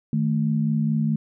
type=tone pair together; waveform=sine; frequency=154.8 / 219.4 Hz; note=D#3 / A3; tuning=-9 / -5 cents; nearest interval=tritone; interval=604 cents; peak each=-22 dBFS; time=0.13-1.16 s; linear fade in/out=2 ms; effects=none